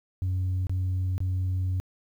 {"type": "tone with dropouts", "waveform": "sine", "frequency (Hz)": 92.5, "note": "F#2", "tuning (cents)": 0, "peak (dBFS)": -22, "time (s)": [0.22, 1.8], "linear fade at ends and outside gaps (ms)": 0, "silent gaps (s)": [[0.669, 0.695], [1.18, 1.204]], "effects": ["tanh soft clip ceiling -23 dBFS", "10-bit"]}